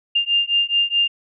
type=beating tone pair; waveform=sine; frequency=2800 / 2804.7 Hz; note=F7 / F7; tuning=+4 / +7 cents; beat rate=4.7 Hz; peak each=-19 / -19 dBFS; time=0.15-1.08 s; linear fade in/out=10 ms; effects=none